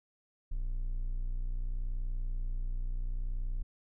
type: tone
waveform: triangle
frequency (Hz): 30.34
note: B0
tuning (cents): -30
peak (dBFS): -29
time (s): 0.51-3.63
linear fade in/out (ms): 10
effects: none